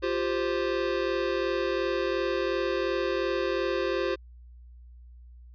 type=chord; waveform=square; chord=F suspended second; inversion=none; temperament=equal; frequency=349.2 / 392 / 523.3 Hz; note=F4 / G4 / C5; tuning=0 / 0 / 0 cents; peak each=-31 dBFS; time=0.02-4.16 s; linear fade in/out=20 ms; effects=added 60 Hz sine -46 dBFS peak until 5.54 s + resampled to 11025 Hz